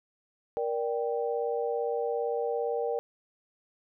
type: chord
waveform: sine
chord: G minor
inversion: first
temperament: just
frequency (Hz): 470.4 / 588 / 784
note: Bb4 / D5 / G5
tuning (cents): +16 / +2 / 0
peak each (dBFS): -29 / -34 / -35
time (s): 0.57-2.99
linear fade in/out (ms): 0
effects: none